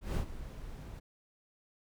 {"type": "noise with ADSR envelope", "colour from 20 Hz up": "brown", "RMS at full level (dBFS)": -30, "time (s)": [0.01, 1], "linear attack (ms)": 150, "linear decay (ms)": 90, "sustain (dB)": -14, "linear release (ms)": 16, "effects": []}